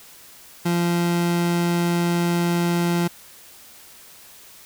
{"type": "tone", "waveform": "30% pulse", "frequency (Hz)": 172.6, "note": "F3", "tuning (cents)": -20, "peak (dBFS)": -16, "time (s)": [0.65, 3.08], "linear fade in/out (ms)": 10, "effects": ["white hiss -46 dBFS RMS until 4.65 s"]}